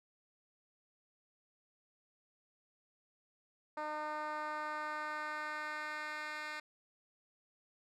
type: tone with band-pass filter sweep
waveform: 10% pulse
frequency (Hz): 303.7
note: D#4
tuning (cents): -42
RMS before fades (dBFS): -41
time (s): 3.77-6.6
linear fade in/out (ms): 5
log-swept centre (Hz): 850 to 2400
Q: 1.3
effects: none